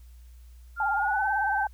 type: tone with pitch glide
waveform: sine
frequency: 1396.9 to 1550 Hz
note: F6 to G6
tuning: 0 to -20 cents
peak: -27 dBFS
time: 0.76-1.68 s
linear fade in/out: 50 ms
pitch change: +180 cents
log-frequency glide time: 0.94-1.3 s
type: tone with vibrato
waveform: sine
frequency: 826 Hz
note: G#5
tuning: 10 cents flat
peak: -25 dBFS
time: 0.8-1.67 s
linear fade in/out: 2 ms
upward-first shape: sine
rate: 18 Hz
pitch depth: 99 cents each way
effects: added 60 Hz sine -46 dBFS peak until 1.73 s + white hiss -65 dBFS RMS until 1.73 s